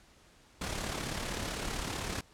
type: noise with amplitude modulation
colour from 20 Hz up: pink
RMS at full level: -34 dBFS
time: 0.61-2.21 s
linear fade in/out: 5 ms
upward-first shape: sine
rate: 35.7 Hz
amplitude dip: 50%
effects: pink hiss -61 dBFS RMS until 2.33 s + low-pass 9000 Hz 12 dB/octave